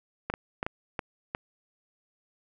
clicks, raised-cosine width 0.5 ms, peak -15 dBFS, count 6, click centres 0.3 / 0.339 / 0.629 / 0.665 / 0.992 / 1.349 s, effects none

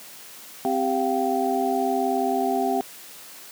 sine tone cluster, 261.7 / 392.2 / 695 / 774 Hz, C4 / G4 / F5 / G5, 0 / +1 / -9 / -22 cents, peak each -26 dBFS, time 0.65-2.81 s, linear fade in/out 0 ms, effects white hiss -43 dBFS RMS until 3.51 s + high-pass 150 Hz 12 dB/octave

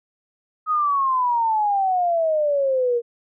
sine exponential sweep, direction down, 1269 to 466.2 Hz, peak -17 dBFS, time 0.66-3.02 s, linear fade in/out 50 ms, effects none

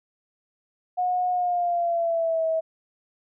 sine tone with pitch glide, 725 to 645.9 Hz, F#5 to E5, -35 to -35 cents, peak -21 dBFS, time 0.97-2.61 s, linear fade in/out 20 ms, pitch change -200 cents, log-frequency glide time 1.31-2.46 s, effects none

